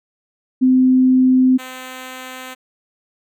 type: tone pair in turn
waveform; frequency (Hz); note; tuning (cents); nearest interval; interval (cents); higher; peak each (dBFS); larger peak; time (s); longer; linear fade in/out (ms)
sine / 5% pulse; 257.3 / 257.3; C4 / C4; -29 / -29; unison; 0; neither; -9 / -19; first; 0.61-1.58 / 1.58-2.55; neither; 20
effects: none